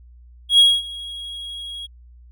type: tone with ADSR envelope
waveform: triangle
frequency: 3304 Hz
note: G#7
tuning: 10 cents flat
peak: -6 dBFS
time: 0.49-1.87 s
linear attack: 100 ms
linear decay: 230 ms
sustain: -22 dB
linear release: 19 ms
effects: added 60 Hz sine -43 dBFS peak until 2.31 s